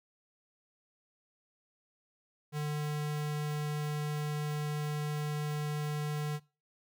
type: tone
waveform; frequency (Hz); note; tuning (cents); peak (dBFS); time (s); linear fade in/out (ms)
square; 149.5; D3; +31; -33; 2.52-6.4; 50
effects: noise-tail reverb RT60 0.3 s tail -20 dB re dry

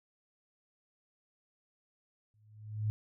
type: tone with exponential growth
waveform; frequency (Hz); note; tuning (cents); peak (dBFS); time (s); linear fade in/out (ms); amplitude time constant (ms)
sine; 106.9; A2; -49; -27; 2.34-2.9; 0; 120
effects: none

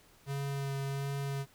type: tone with vibrato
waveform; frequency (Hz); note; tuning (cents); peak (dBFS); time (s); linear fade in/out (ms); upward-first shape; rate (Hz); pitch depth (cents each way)
square; 138.59; C#3; 0; -34; 0.26-1.46; 50; sine; 1.4; 13
effects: pink hiss -62 dBFS RMS until 1.54 s

